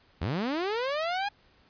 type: linear sweep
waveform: sawtooth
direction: up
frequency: 67.2 to 830.6 Hz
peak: -24 dBFS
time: 0.21-1.29 s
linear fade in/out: 10 ms
effects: pink hiss -62 dBFS RMS until 1.69 s + resampled to 11025 Hz